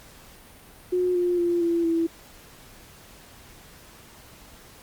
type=tone with pitch steps; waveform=sine; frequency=361.7 / 353.8 / 346.2 / 338.6 / 331.3 Hz; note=F#4 / F4 / F4 / E4 / E4; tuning=-39 / +23 / -15 / +46 / +9 cents; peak=-20 dBFS; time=0.92-2.07 s; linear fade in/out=10 ms; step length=230 ms; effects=pink hiss -49 dBFS RMS until 4.82 s + Opus 48 kbps